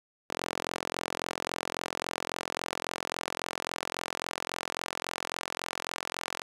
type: tone with high-pass filter sweep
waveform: sawtooth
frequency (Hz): 43.65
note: F1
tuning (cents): 0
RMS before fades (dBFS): -37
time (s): 0.29-6.43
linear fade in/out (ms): 20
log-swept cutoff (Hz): 480 to 910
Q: 0.71
effects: low-pass 11000 Hz 12 dB/octave